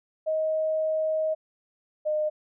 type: tone pair in turn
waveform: sine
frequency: 629 / 610.7 Hz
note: D#5 / D#5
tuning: +19 / -32 cents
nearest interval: minor second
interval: 51 cents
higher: first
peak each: -23 dBFS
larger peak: neither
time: 0.26-1.35 / 2.05-2.3 s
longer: first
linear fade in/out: 20 ms
effects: none